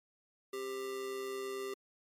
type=tone with amplitude modulation; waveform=square; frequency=395.4 Hz; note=G4; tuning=15 cents sharp; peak=-36 dBFS; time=0.53-1.74 s; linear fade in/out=5 ms; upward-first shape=sine; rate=129 Hz; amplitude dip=50%; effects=MP3 64 kbps